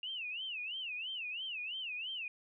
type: tone with vibrato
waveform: sine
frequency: 2775 Hz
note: F7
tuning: 12 cents flat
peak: -38 dBFS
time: 0.03-2.28 s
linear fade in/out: 2 ms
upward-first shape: sine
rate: 3 Hz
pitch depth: 220 cents each way
effects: none